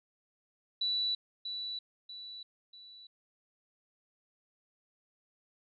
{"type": "tone with echo", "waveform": "sine", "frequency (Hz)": 3951, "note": "B7", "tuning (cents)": 0, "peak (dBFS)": -29, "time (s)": [0.81, 1.15], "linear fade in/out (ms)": 5, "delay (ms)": 640, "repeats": 3, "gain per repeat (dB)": -7, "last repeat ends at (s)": 3.07, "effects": []}